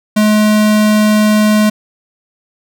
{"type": "tone", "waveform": "square", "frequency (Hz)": 212.6, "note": "G#3", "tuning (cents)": 41, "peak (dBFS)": -8, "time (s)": [0.16, 1.7], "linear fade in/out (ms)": 10, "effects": []}